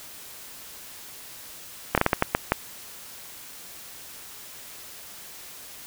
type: slowing click train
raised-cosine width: 0.5 ms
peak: -3 dBFS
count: 8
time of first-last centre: 1.95-2.52 s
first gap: 27 ms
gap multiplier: 1.36
effects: white hiss -43 dBFS RMS until 5.86 s